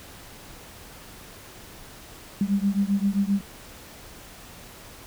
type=beating tone pair; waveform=sine; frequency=196 / 203.6 Hz; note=G3 / G#3; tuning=0 / -34 cents; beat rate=7.6 Hz; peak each=-23 / -24 dBFS; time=2.41-3.41 s; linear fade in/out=2 ms; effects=pink hiss -45 dBFS RMS until 5.06 s